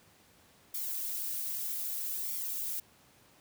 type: noise with flanger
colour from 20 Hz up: violet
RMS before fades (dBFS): -36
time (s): 0.74-2.8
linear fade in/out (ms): 5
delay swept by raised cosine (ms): 0.88 to 4.48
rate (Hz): 0.63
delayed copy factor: +0.6
effects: pink hiss -62 dBFS RMS until 3.4 s + high-pass 80 Hz 12 dB/octave